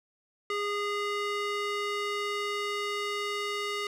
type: tone with band-pass filter sweep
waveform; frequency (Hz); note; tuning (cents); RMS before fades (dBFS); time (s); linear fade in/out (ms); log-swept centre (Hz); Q
square; 410.5; G#4; -20; -32; 0.5-3.87; 2; 1700 to 2600; 0.7
effects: none